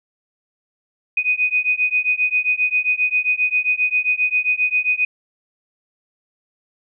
sine beating tone pair, 2489 / 2496.5 Hz, D#7 / D#7, 0 / +5 cents, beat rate 7.5 Hz, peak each -19 dBFS, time 1.17-5.05 s, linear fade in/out 5 ms, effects none

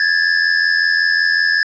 square tone pair together, 1661.2 / 1746.6 Hz, G#6 / A6, 0 / -13 cents, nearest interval minor second, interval 87 cents, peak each -16 dBFS, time 0-1.63 s, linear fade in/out 2 ms, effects resampled to 16000 Hz + 7-bit

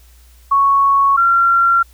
sine tone pair in turn, 1108.7 / 1372.2 Hz, C#6 / F6, 0 / -31 cents, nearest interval major third, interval 369 cents, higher second, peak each -9 dBFS, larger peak neither, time 0.51-1.17 / 1.17-1.83 s, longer neither, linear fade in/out 10 ms, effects added 60 Hz sine -43 dBFS peak until 1.93 s + white hiss -52 dBFS RMS until 1.93 s

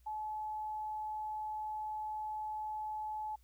sine tone, 858 Hz, A5, 44 cents flat, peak -37 dBFS, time 0.06-3.36 s, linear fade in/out 10 ms, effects added 60 Hz sine -62 dBFS peak until 3.43 s + white hiss -75 dBFS RMS until 3.43 s

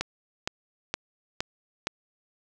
click train, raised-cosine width 0.2 ms, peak -10 dBFS, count 5, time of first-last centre 0.01-1.87 s, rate 2.15 Hz, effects none

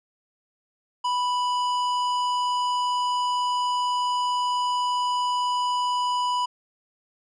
triangle tone with tanh clipping, 987.8 Hz, B5, in tune, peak -24 dBFS, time 1.04-6.46 s, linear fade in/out 10 ms, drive 18 dB, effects resampled to 22050 Hz

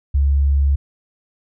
sine tone, 69.9 Hz, C#2, 15 cents sharp, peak -12 dBFS, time 0.14-0.76 s, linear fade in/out 10 ms, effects none

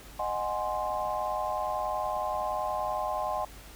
sine chord, Ab dominant seventh, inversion second, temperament equal with one note detuned, 616.9 / 740 / 830.6 / 1046.5 Hz, Eb5 / Gb5 / Ab5 / C6, -15 / 0 / 0 / 0 cents, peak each -34 dBFS, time 0.19-3.45 s, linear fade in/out 5 ms, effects added 50 Hz sine -49 dBFS peak until 3.75 s + pink hiss -50 dBFS RMS until 3.75 s

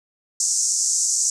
white band-pass noise, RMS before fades -21 dBFS, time 0.4-1.3 s, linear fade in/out 2 ms, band 5800 to 7900 Hz, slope 48 dB/octave, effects none

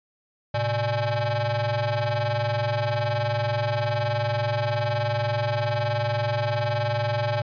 30% pulse ring-modulated tone, 241.7 Hz, B3, 37 cents flat, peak -17 dBFS, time 0.54-7.42 s, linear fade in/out 5 ms, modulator 352 Hz, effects resampled to 11025 Hz

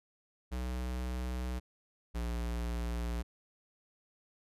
square tone pair in turn, 62.2 / 58.68 Hz, B1 / A#1, +13 / +12 cents, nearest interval minor second, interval 101 cents, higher first, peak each -35 / -34 dBFS, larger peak second, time 0.51-1.6 / 2.14-3.23 s, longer neither, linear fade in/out 20 ms, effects resampled to 32000 Hz

